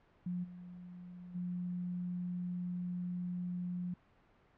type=tone with level steps; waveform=sine; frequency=178.2 Hz; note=F3; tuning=35 cents sharp; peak=-35 / -47 / -36 dBFS; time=0.26-3.94 s; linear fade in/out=5 ms; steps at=0.43 / 1.34 s; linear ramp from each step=20 ms; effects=pink hiss -67 dBFS RMS until 4.57 s + low-pass 2000 Hz 12 dB/octave